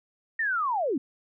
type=linear sweep; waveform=sine; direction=down; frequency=1864.7 to 233.1 Hz; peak=-24 dBFS; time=0.39-0.98 s; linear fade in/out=5 ms; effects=none